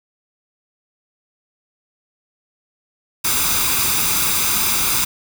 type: noise with comb filter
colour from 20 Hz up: white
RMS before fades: -18 dBFS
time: 3.24-5.05 s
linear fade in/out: 10 ms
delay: 0.82 ms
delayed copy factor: +0.6
effects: none